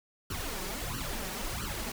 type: noise with flanger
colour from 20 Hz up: pink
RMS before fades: -36 dBFS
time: 0.3-1.92 s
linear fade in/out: 5 ms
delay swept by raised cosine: 0.67 to 5.47 ms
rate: 1.5 Hz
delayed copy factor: +0.9
effects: none